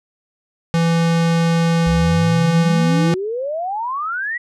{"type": "tone", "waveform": "square", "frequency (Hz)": 166.8, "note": "E3", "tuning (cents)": 21, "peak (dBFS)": -14, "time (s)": [0.74, 3.14], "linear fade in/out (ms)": 0}
{"type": "exponential sweep", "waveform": "sine", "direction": "up", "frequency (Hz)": [61.74, 1975.5], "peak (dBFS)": -20, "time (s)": [1.86, 4.38], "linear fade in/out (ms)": 10}
{"effects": ["low-pass 7000 Hz 12 dB/octave"]}